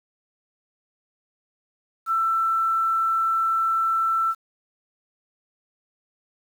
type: tone with quantisation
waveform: sine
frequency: 1334 Hz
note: E6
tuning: 20 cents sharp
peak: -19 dBFS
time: 2.06-4.35 s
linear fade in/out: 50 ms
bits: 8
effects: none